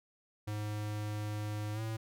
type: tone with pitch glide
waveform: square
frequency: 105.4 to 111.15 Hz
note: G#2 to A2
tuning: +26 to +18 cents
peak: -36 dBFS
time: 0.47-1.97 s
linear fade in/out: 10 ms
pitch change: +92 cents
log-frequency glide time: 1.73-1.81 s
effects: none